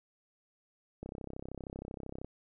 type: click train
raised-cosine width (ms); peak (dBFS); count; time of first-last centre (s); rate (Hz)
2; -28; 41; 1.03-2.246; 32.9
effects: none